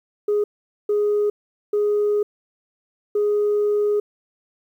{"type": "tone bursts at uneven times", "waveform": "sine", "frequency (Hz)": 415.3, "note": "G#4", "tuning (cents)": 0, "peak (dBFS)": -15, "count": 4, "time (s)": [[0.28, 0.44], [0.89, 1.3], [1.73, 2.23], [3.15, 4]], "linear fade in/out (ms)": 5, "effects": ["tanh soft clip ceiling -14 dBFS", "9-bit"]}